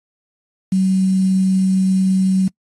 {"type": "tone with quantisation", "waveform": "sine", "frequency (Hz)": 189.2, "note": "F#3", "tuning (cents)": 39, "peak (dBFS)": -12, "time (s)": [0.72, 2.48], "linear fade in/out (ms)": 5, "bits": 6, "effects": ["noise-tail reverb RT60 0.1 s tail -25 dB re dry", "AAC 32 kbps"]}